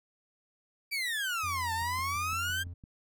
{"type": "exponential two-way sweep", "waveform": "30% pulse", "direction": "down then up", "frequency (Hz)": [2349, 880, 1611], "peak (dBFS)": -28, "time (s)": [0.91, 2.64], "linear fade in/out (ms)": 20, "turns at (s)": 1.73}
{"type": "tone with vibrato", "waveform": "triangle", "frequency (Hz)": 87.31, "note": "F2", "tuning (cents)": 0, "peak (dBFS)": -37, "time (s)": [1.43, 2.74], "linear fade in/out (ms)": 10, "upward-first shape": "square", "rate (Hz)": 4.4, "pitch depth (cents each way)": 12}
{"type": "click train", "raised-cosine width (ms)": 5, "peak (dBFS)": -37, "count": 7, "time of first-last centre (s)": [1.82, 2.839], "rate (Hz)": 5.89}
{"effects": []}